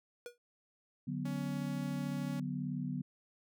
square tone with exponential decay, 482.2 Hz, B4, 41 cents flat, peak -40 dBFS, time 0.26-0.38 s, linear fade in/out 1 ms, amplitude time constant 24 ms
sine chord, B minor, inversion first, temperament equal, 146.83 / 185 / 246.9 Hz, D3 / F#3 / B3, 0 / 0 / 0 cents, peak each -39 / -40 / -39 dBFS, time 1.07-3.02 s, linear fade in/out 10 ms
sawtooth tone, 280.5 Hz, C#4, 21 cents sharp, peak -39 dBFS, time 1.25-2.4 s, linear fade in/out 5 ms
effects none

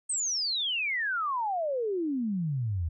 sine exponential sweep, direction down, 8570 to 77.3 Hz, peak -27 dBFS, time 0.09-2.89 s, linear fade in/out 10 ms, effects none

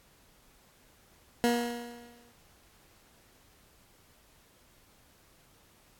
20% pulse tone with exponential decay, 238.3 Hz, A#3, 38 cents sharp, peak -17 dBFS, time 1.44-2.32 s, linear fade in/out 0 ms, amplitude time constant 190 ms, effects pink hiss -62 dBFS RMS until 5.99 s + AAC 64 kbps

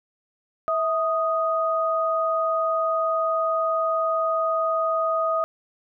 sine tone pair together, 650.2 / 1244.5 Hz, E5 / D#6, -24 / 0 cents, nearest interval major seventh, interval 1124 cents, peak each -23 dBFS, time 0.68-5.44 s, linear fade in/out 0 ms, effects none

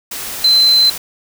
sine tone in noise, 4072 Hz, C8, 48 cents flat, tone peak -7 dBFS, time 0.44-0.9 s, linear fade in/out 5 ms, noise white, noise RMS -25 dBFS, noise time 0.11-0.98 s, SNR +15 dB, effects none

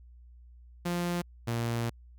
sawtooth tone pair in turn, 174.61 / 117.04 Hz, F3 / A#2, 0 / +7 cents, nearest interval perfect fifth, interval 693 cents, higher first, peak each -25 dBFS, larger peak neither, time 0.85-1.22 / 1.47-1.9 s, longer second, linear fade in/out 10 ms, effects added 60 Hz sine -50 dBFS peak until 2.18 s

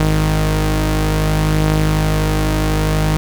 sawtooth tone pair together, 52.05 / 155.56 Hz, G#1 / D#3, +5 / 0 cents, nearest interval octave + perfect fifth, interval 1895 cents, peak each -12 dBFS, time 0-3.17 s, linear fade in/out 0 ms, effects none

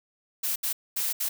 blue noise bursts at uneven times, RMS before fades -28 dBFS, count 4, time 0.43-0.56 / 0.63-0.73 / 0.96-1.13 / 1.2-1.29 s, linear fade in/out 10 ms, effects none

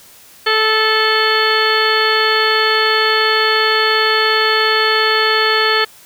harmonic tone, 437.1 Hz, A4, 11 cents flat, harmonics 1 / 2 / 3 / 4 / 5 / 6 / 7 / 8 / 10, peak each -18 / -23 / -18 / -17 / -22 / -28 / -21 / -24 / -20 dBFS, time 0.46-5.85 s, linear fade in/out 10 ms, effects white hiss -43 dBFS RMS until 6.05 s

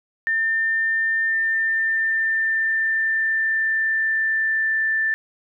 sine tone with pitch glide, 1800 to 1771.1 Hz, A6 to A6, +39 to +11 cents, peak -18 dBFS, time 0.27-5.14 s, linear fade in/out 0 ms, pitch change -28 cents, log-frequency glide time 1.15-4.83 s, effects none

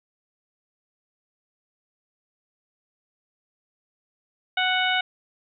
harmonic tone, 740 Hz, F#5, in tune, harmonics 1 / 2 / 3 / 4 / 5, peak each -26 / -25 / -27 / -27 / -30 dBFS, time 4.57-5.01 s, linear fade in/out 5 ms, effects none

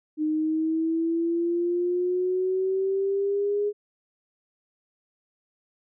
sine exponential sweep, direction up, 305.8 to 415.3 Hz, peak -22 dBFS, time 0.17-3.73 s, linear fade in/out 50 ms, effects none

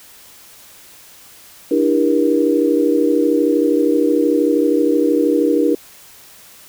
sine chord, E half-diminished seventh, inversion third, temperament just, 296.7 / 329.6 / 395.6 / 474.7 Hz, D4 / E4 / G4 / Bb4, +18 / 0 / +16 / +31 cents, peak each -16 / -18 / -20 / -17 dBFS, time 1.71-5.75 s, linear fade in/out 5 ms, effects white hiss -43 dBFS RMS until 6.68 s

